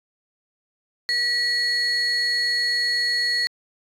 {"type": "tone pair together", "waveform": "sine", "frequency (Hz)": [1930, 4346], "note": ["B6", "C#8"], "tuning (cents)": [-40, -35], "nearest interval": "octave + major second", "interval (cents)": 1405, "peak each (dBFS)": [-21, -20], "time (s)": [1.09, 3.47], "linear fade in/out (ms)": 0, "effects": ["tanh soft clip ceiling -16 dBFS"]}